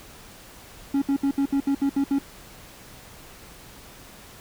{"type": "tone bursts", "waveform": "triangle", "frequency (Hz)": 277.2, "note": "C#4", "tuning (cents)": 0, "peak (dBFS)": -17, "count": 9, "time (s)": [0.94, 2.187], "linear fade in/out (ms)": 5, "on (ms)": 79, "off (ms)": 67, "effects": ["pink hiss -46 dBFS RMS until 4.4 s"]}